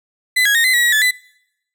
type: tone with pitch steps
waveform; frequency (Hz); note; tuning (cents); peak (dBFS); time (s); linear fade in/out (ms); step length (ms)
35% pulse; 2011 / 1657 / 1852 / 2035 / 1925 / 1912 / 1733 / 2001; B6 / G#6 / A#6 / C7 / B6 / A#6 / A6 / B6; +31 / -4 / -12 / -49 / -45 / +43 / -27 / +22; -10; 0.36-1.112; 10; 94
effects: noise-tail reverb RT60 0.8 s tail -24 dB re dry